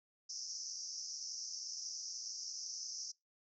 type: band-pass noise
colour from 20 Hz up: pink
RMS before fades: -45 dBFS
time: 0.29-3.12 s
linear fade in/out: 10 ms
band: 5100 to 6200 Hz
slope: 96 dB/octave
effects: noise-tail reverb RT60 0.2 s tail -24 dB re dry